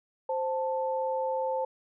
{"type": "tone pair together", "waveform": "sine", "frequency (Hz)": [523.3, 881.4], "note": ["C5", "A5"], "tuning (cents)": [0, 3], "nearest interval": "major sixth", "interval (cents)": 903, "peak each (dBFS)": [-29, -31], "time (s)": [0.29, 1.65], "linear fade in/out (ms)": 5, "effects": []}